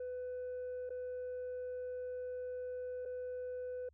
sine tone with dropouts, 500 Hz, B4, 21 cents sharp, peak -37 dBFS, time 0-3.89 s, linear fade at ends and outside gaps 5 ms, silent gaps 0.894-0.903 / 3.053-3.057 s, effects tanh soft clip ceiling -38 dBFS + added 73 Hz sine -65 dBFS peak until 3.93 s

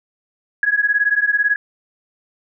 sine beating tone pair, 1661.2 / 1679.2 Hz, G#6 / G#6, 0 / +19 cents, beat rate 18 Hz, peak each -17 / -17 dBFS, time 0.63-1.56 s, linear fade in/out 2 ms, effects none

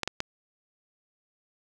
clicks, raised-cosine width 0.2 ms, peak -11 dBFS, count 3, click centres 0.033 / 0.076 / 0.204 s, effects none

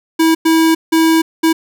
square tone bursts at uneven times, 324.2 Hz, E4, 29 cents flat, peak -9 dBFS, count 4, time 0.19-0.35 / 0.45-0.75 / 0.92-1.22 / 1.43-1.53 s, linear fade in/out 10 ms, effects none

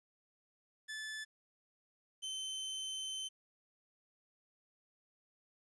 sawtooth tone pair in turn, 1740 / 3079 Hz, A6 / G7, -20 / -32 cents, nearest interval minor seventh, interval 988 cents, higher second, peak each -38 / -36 dBFS, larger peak second, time 0.88-1.25 / 2.22-3.29 s, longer second, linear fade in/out 20 ms, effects resampled to 22050 Hz + 12-bit

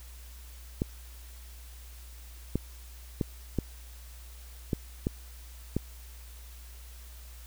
clicks, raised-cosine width 3 ms, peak -14 dBFS, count 7, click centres 0.819 / 2.556 / 3.212 / 3.587 / 4.732 / 5.069 / 5.766 s, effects added 60 Hz sine -45 dBFS peak until 7.46 s + white hiss -54 dBFS RMS until 7.46 s

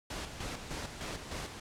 pink noise with tremolo, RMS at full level -39 dBFS, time 0.1-1.6 s, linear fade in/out 5 ms, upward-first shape square, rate 3.3 Hz, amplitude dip 50%, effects low-pass 8000 Hz 12 dB/octave

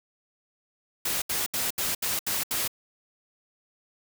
white noise bursts, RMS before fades -28 dBFS, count 7, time 1.05-2.678 s, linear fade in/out 5 ms, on 170 ms, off 73 ms, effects none

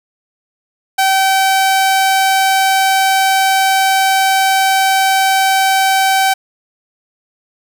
sawtooth tone, 770 Hz, G5, 31 cents flat, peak -6 dBFS, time 0.98-6.34 s, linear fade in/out 10 ms, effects none

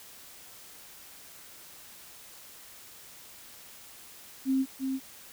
sine tone with echo, 265.7 Hz, C4, 27 cents sharp, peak -23 dBFS, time 4.45-4.66 s, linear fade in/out 50 ms, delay 340 ms, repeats 1, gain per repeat -5 dB, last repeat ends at 5 s, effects white hiss -50 dBFS RMS until 5.32 s

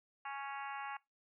harmonic tone, 277.2 Hz, C#4, in tune, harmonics 3 / 4 / 5 / 6 / 7 / 8 / 9 / 10, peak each -44 / -46 / -50 / -50 / -54 / -54 / -58 / -54 dBFS, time 0.25-0.97 s, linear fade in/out 5 ms, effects noise-tail reverb RT60 0.2 s tail -22 dB re dry

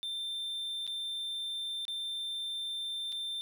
triangle tone with dropouts, 3574 Hz, A7, 26 cents sharp, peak -33 dBFS, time 0.03-3.41 s, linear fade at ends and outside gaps 0 ms, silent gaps 0.867-0.876 / 1.852-1.881 / 3.121-3.125 s, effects none

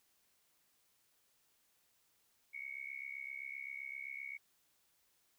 sine tone with amplitude modulation, 2217 Hz, C#7, in tune, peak -39 dBFS, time 2.53-4.38 s, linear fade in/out 20 ms, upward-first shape sine, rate 67.7 Hz, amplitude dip 90%, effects white hiss -75 dBFS RMS until 5.38 s

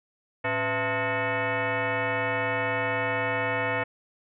sine tone with frequency modulation, 664 Hz, E5, 12 cents sharp, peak -24 dBFS, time 0.44-3.84 s, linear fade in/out 10 ms, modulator 388 Hz, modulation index 4.4, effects none

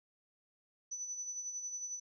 sine tone with tremolo, 5980 Hz, F#8, 17 cents sharp, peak -37 dBFS, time 0.91-2 s, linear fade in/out 10 ms, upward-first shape sine, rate 11 Hz, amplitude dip 50%, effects none

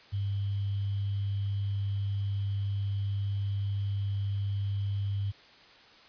sine tone with sample-and-hold, 99.9 Hz, G2, 33 cents sharp, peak -28 dBFS, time 0.12-5.32 s, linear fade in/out 20 ms, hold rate 3150 Hz, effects white hiss -55 dBFS RMS until 6.08 s + resampled to 11025 Hz

